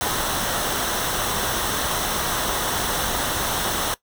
pink noise with comb filter, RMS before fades -24 dBFS, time 0.01-3.94 s, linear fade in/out 0 ms, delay 0.42 ms, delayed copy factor -0.55, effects noise-tail reverb RT60 0.1 s tail -18 dB re dry

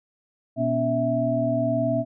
sine tone cluster, 122.1 / 243.7 / 282.9 / 655 Hz, B2 / B3 / C#4 / E5, -19 / -23 / +35 / -11 cents, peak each -28 / -27 / -28 / -23 dBFS, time 0.56-2.05 s, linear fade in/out 50 ms, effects none

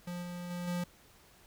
square tone with level steps, 176.2 Hz, F3, 16 cents sharp, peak -38 / -40 / -37 / -33 dBFS, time 0.07-0.84 s, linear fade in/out 5 ms, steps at 0.22 / 0.5 / 0.67 s, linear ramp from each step 10 ms, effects pink hiss -61 dBFS RMS until 1.46 s

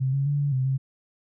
sine tone with pitch steps, 131.9 / 138.1 / 144.1 / 143.1 / 130.2 / 133.8 Hz, C3 / C#3 / D3 / D3 / C3 / C3, +14 / -6 / -33 / -45 / -8 / +39 cents, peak -21 dBFS, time 0-0.78 s, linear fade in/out 20 ms, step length 130 ms, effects none

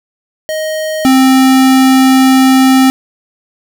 square tone pair in turn, 625 / 262.8 Hz, D#5 / C4, +8 / +8 cents, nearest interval octave + minor third, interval 1500 cents, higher first, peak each -15 / -5 dBFS, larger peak second, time 0.49-1.05 / 1.05-2.9 s, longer second, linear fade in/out 0 ms, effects none

